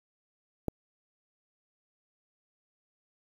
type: click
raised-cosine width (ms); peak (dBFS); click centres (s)
2; -16; 0.683
effects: 8-bit